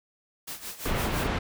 white noise with tremolo, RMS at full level -36 dBFS, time 0.47-1.28 s, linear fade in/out 10 ms, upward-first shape sine, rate 5.9 Hz, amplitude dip 75%
pink low-pass noise, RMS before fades -28 dBFS, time 0.85-1.39 s, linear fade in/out 10 ms, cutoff 2700 Hz, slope 12 dB/octave
effects none

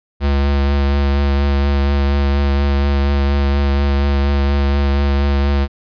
square tone with vibrato, 70.1 Hz, C#2, 20 cents sharp, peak -13 dBFS, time 0.2-5.68 s, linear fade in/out 50 ms, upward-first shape triangle, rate 4.2 Hz, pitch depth 23 cents each way, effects resampled to 11025 Hz

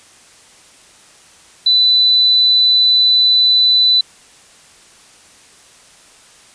sine tone, 3992 Hz, B7, 18 cents sharp, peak -8 dBFS, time 1.66-4.01 s, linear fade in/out 5 ms, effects white hiss -45 dBFS RMS until 6.54 s + resampled to 22050 Hz

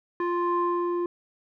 square tone with low-pass filter sweep, 349.2 Hz, F4, in tune, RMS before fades -26 dBFS, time 0.2-1.06 s, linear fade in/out 2 ms, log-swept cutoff 1400 to 750 Hz, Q 4, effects none

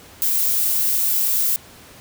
violet noise, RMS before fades -19 dBFS, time 0.22-1.56 s, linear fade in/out 0 ms, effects pink hiss -44 dBFS RMS until 2 s + high-pass 60 Hz 12 dB/octave

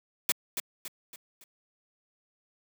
white noise with echo, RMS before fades -25 dBFS, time 0.29-0.32 s, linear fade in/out 2 ms, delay 280 ms, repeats 4, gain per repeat -7 dB, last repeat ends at 1.44 s, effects high-pass 200 Hz 12 dB/octave

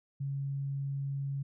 sine tone, 138.59 Hz, C#3, in tune, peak -32 dBFS, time 0.2-1.43 s, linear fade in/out 10 ms, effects none

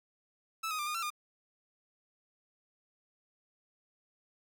sawtooth tone with pitch steps, 1311 / 1252 / 1190 / 1222 / 1352 / 1213 Hz, E6 / D#6 / D6 / D#6 / E6 / D#6, -10 / +10 / +22 / -32 / +43 / -44 cents, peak -30 dBFS, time 0.63-1.104 s, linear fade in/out 10 ms, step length 79 ms, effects none

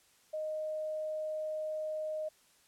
sine tone, 620 Hz, D#5, 6 cents flat, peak -34 dBFS, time 0.33-2.29 s, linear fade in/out 10 ms, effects white hiss -66 dBFS RMS until 2.67 s + low-pass 11000 Hz 12 dB/octave

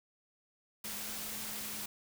sine tone in noise, 212.7 Hz, G#3, 42 cents sharp, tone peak -52 dBFS, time 0.84-1.86 s, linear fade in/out 5 ms, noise white, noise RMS -41 dBFS, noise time 0.84-1.86 s, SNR -14 dB, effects none

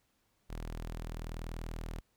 sawtooth tone, 40.44 Hz, E1, 32 cents flat, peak -35 dBFS, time 0.49-2.01 s, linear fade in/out 20 ms, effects pink hiss -75 dBFS RMS until 2.16 s

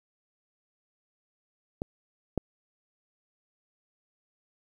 clicks, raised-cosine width 2 ms, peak -18 / -13 dBFS, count 2, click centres 1.819 / 2.377 s, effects 9-bit

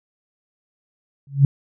sine tone with exponential growth, 138.9 Hz, C#3, 4 cents sharp, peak -5 dBFS, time 1.27-1.45 s, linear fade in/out 2 ms, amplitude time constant 37 ms, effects none

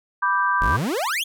sine chord, G major, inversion first, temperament equal, 987.8 / 1174.7 / 1568 Hz, B5 / D6 / G6, 0 / 0 / 0 cents, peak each -22 dBFS, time 0.22-0.77 s, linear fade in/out 10 ms
40% pulse exponential sweep, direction up, 35.48 to 3531 Hz, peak -21 dBFS, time 0.61-1.24 s, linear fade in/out 10 ms
effects none

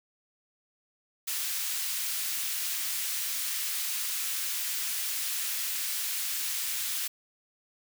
white high-pass noise, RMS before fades -32 dBFS, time 1.27-7.08 s, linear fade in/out 10 ms, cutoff 1800 Hz, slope 12 dB/octave, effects none

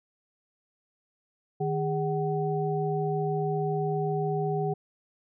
sine tone cluster, 154.6 / 408.3 / 751 Hz, D#3 / G#4 / F#5, -11 / -29 / +26 cents, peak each -29 / -29 / -32 dBFS, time 1.6-4.74 s, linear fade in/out 10 ms, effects none

